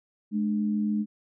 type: tone pair together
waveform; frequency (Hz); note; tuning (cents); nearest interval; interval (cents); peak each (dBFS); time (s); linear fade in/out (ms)
sine; 211.1 / 298.5; G#3 / D4; +29 / +28; tritone; 599; -24 / -33; 0.31-1.06; 50
effects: none